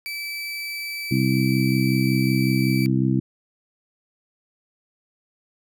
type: tone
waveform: 30% pulse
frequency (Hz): 2313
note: D7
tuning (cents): -27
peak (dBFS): -26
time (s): 0.06-2.86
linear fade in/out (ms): 0
type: harmonic tone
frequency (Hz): 65.41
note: C2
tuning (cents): 0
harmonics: 2 / 3 / 4 / 5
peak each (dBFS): -21 / -23 / -24 / -25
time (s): 1.11-3.2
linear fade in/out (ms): 5
effects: none